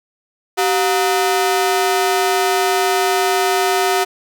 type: ring-modulated tone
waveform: sawtooth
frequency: 550 Hz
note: C#5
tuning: 14 cents flat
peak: -7 dBFS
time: 0.57-4.05 s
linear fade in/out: 20 ms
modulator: 166 Hz
effects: none